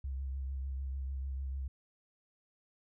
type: tone with vibrato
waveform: sine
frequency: 67 Hz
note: C2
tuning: 42 cents sharp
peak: -35 dBFS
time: 0.04-1.68 s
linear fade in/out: 5 ms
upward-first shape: sine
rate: 6.7 Hz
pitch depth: 35 cents each way
effects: none